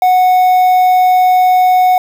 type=tone with quantisation; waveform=triangle; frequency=736 Hz; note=F#5; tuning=9 cents flat; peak=-4 dBFS; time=0.02-1.98 s; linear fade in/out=2 ms; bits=5; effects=none